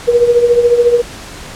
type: tone with tremolo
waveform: sine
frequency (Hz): 478.7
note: A#4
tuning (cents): +46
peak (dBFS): -3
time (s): 0.07-1.02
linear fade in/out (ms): 20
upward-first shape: triangle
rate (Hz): 14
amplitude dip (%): 75
effects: pink hiss -30 dBFS RMS until 1.55 s + low-pass 9000 Hz 12 dB/octave